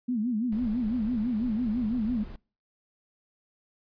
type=tone with vibrato; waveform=sine; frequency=230 Hz; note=A#3; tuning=23 cents flat; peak=-25 dBFS; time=0.08-2.24 s; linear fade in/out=10 ms; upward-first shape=sine; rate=6 Hz; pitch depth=170 cents each way
type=noise; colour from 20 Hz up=brown; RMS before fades=-41 dBFS; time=0.52-2.36 s; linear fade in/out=2 ms
effects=noise-tail reverb RT60 0.4 s tail -25 dB re dry + resampled to 11025 Hz